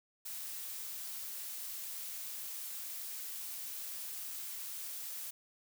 blue noise, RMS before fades -43 dBFS, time 0.25-5.31 s, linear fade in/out 10 ms, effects none

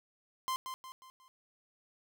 45% pulse tone with echo, 1042 Hz, C6, 7 cents flat, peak -32 dBFS, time 0.48-0.56 s, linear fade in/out 0 ms, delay 180 ms, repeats 4, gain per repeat -7 dB, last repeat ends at 1.28 s, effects none

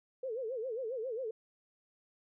sine tone with vibrato, 481.1 Hz, B4, 45 cents flat, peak -35 dBFS, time 0.23-1.31 s, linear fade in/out 5 ms, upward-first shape sine, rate 7.4 Hz, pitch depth 190 cents each way, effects none

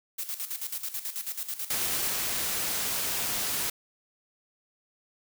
blue noise with tremolo, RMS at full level -33 dBFS, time 0.18-2.13 s, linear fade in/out 10 ms, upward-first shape square, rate 9.2 Hz, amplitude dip 70%
white noise, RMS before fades -30 dBFS, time 1.7-3.7 s, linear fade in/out 5 ms
effects none

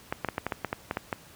clicks, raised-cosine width 0.5 ms, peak -13 dBFS, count 11, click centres 0.125 / 0.247 / 0.287 / 0.381 / 0.466 / 0.522 / 0.647 / 0.729 / 0.911 / 0.971 / 1.128 s, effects pink hiss -52 dBFS RMS until 1.35 s + high-pass 60 Hz 12 dB/octave

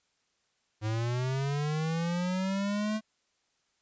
square linear sweep, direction up, 105.8 to 218.7 Hz, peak -29 dBFS, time 0.81-3.01 s, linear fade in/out 50 ms, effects white hiss -74 dBFS RMS until 3.81 s + resampled to 16000 Hz

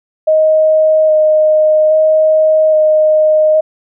sine tone with vibrato, 622.3 Hz, D#5, in tune, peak -6 dBFS, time 0.27-3.61 s, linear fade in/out 10 ms, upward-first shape square, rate 0.61 Hz, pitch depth 10 cents each way, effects none

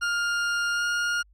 40% pulse tone with pitch glide, 1408 to 1420.3 Hz, F6 to F6, +14 to +29 cents, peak -23 dBFS, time 0.01-1.23 s, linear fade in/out 20 ms, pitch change +15 cents, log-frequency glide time 0.72-0.84 s, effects added 50 Hz sine -55 dBFS peak until 1.33 s + low-pass 7000 Hz 12 dB/octave

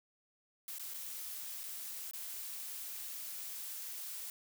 blue noise with dropouts, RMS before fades -44 dBFS, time 0.68-4.3 s, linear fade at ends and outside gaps 1 ms, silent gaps 0.784-0.795 / 0.938-0.942 / 1.634-1.638 / 2.111-2.134 s, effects none

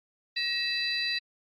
sine tone cluster, 1900 / 2625 / 3974 / 4728 Hz, A#6 / E7 / B7 / D8, +33 / -8 / +10 / +11 cents, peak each -33 / -33 / -30 / -35 dBFS, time 0.36-1.19 s, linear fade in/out 10 ms, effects tanh soft clip ceiling -18 dBFS + Opus 48 kbps

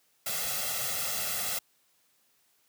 white noise with comb filter, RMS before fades -32 dBFS, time 0.26-1.59 s, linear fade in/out 5 ms, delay 1.5 ms, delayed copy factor +0.9, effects white hiss -69 dBFS RMS until 2.68 s + high-pass 100 Hz 12 dB/octave

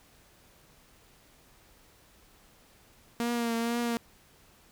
sawtooth tone with vibrato, 234.1 Hz, A#3, 8 cents sharp, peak -24 dBFS, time 3.2-3.97 s, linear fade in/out 0 ms, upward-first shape triangle, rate 2.1 Hz, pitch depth 38 cents each way, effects pink hiss -60 dBFS RMS until 4.71 s

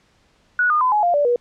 sine tone with pitch steps, 1465 / 1217.8 / 1012.3 / 841.4 / 699.4 / 581.4 / 483.3 Hz, F#6 / D#6 / B5 / G#5 / F5 / D5 / B4, -18 / -38 / +42 / +22 / +2 / -18 / -38 cents, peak -14 dBFS, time 0.59-1.36 s, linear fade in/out 2 ms, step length 110 ms, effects pink hiss -59 dBFS RMS until 1.4 s + low-pass 6000 Hz 12 dB/octave

